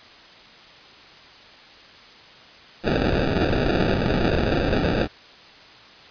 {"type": "noise with sample-and-hold", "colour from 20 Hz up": "violet", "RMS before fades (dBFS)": -21, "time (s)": [2.83, 5.08], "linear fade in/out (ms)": 50, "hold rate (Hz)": 1050, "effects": ["white hiss -46 dBFS RMS until 6.1 s", "resampled to 11025 Hz"]}